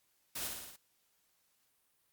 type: noise with echo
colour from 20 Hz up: white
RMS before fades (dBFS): -40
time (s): 0.35-0.48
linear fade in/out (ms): 10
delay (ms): 57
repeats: 5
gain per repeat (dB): -3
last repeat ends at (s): 0.765
effects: white hiss -75 dBFS RMS until 2.12 s + Opus 48 kbps